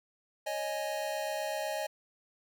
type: chord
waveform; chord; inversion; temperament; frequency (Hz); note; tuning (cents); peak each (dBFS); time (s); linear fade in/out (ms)
square; C# suspended second; none; equal; 554.4 / 622.3 / 830.6; C#5 / D#5 / G#5; 0 / 0 / 0; -40 / -36 / -39; 0.46-1.87; 10
effects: none